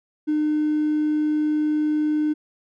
triangle tone with hard clipping, 303.3 Hz, D#4, 44 cents flat, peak -19 dBFS, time 0.27-2.34 s, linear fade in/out 20 ms, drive 4 dB, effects none

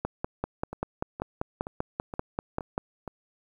two click trains, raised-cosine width 1 ms, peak -14 / -22 dBFS, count 15 / 6, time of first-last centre 0.05-2.779 / 0.73-3.077 s, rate 5.13 / 2.13 Hz, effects 9-bit

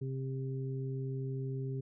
harmonic tone, 133.1 Hz, C3, 30 cents sharp, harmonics 1 / 2 / 3, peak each -35 / -46 / -43 dBFS, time 0.01-1.81 s, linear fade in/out 10 ms, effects none

